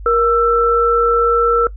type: tone pair together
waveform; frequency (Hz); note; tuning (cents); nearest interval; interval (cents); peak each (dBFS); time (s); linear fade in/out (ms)
sine; 470 / 1332; A#4 / E6; +14 / +18; octave + tritone; 1804; -13; 0.06-1.67; 2
effects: noise-tail reverb RT60 0.1 s tail -19 dB re dry + added 50 Hz sine -28 dBFS peak until 1.76 s